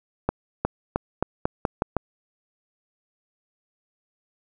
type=accelerating click train; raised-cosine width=1 ms; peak=-7 dBFS; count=8; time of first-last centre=0.29-1.967 s; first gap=360 ms; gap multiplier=0.86; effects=none